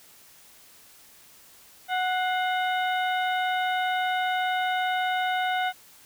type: harmonic tone with a mistuned harmonic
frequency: 738 Hz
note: F#5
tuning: 5 cents flat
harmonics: 1 / 2 / 3 / 4 / 5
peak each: -25 / -30 / -34 / -37 / -38 dBFS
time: 1.88-5.73 s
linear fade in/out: 50 ms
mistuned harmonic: 3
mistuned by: -76 cents
effects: white hiss -53 dBFS RMS until 6.05 s